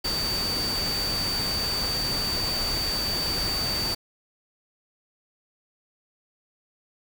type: tone in noise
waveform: sine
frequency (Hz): 4600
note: D8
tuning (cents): -37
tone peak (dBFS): -26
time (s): 0.04-3.95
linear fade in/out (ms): 10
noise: pink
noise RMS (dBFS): -31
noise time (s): 0.04-3.95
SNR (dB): +2
effects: none